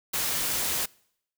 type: noise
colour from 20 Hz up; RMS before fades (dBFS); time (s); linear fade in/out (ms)
white; -28; 0.13-0.86; 10
effects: noise-tail reverb RT60 0.7 s tail -25 dB re dry